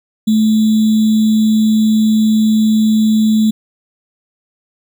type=tone with sample-and-hold; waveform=sine; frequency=217.5 Hz; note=A3; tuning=20 cents flat; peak=-8 dBFS; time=0.27-3.51 s; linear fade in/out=10 ms; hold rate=3675 Hz; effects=none